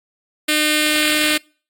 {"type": "tone with notch filter", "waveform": "5% pulse", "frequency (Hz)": 303.9, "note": "D#4", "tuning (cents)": -41, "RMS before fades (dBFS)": -17, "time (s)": [0.48, 1.38], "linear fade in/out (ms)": 10, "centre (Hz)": 950, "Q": 0.72, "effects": ["noise-tail reverb RT60 0.4 s tail -26 dB re dry", "AAC 64 kbps"]}